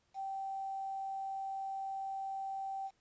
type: tone with quantisation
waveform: sine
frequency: 777 Hz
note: G5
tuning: 16 cents flat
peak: -37 dBFS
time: 0.14-2.91 s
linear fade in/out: 50 ms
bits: 10
effects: pink hiss -75 dBFS RMS until 3 s + resampled to 16000 Hz